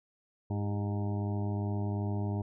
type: harmonic tone with a mistuned harmonic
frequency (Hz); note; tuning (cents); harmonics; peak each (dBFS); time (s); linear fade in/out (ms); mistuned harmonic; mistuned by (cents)
102.7; G#2; -19; 1 / 2 / 3 / 4 / 6 / 7 / 8 / 9; -31 / -37 / -41 / -43 / -47 / -48 / -49 / -50; 0.5-2.42; 5; 4; -45
effects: none